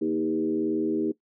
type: tone with frequency modulation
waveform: sine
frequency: 316.1 Hz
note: D#4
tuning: 27 cents sharp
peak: -22 dBFS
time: 0.01-1.12 s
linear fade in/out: 10 ms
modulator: 82 Hz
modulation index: 1.1
effects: noise-tail reverb RT60 0.1 s tail -18 dB re dry + high-pass 200 Hz 12 dB/octave